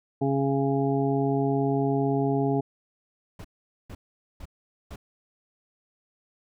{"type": "harmonic tone", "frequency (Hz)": 137.7, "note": "C#3", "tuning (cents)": -11, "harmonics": [1, 2, 3, 5, 6], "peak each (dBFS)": [-27, -26, -27, -32, -34], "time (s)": [0.21, 2.61], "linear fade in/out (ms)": 10}
{"type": "noise bursts", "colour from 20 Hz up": "brown", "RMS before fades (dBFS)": -39, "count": 4, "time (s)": [3.39, 4.96], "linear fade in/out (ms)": 5, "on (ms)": 55, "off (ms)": 450}
{"effects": []}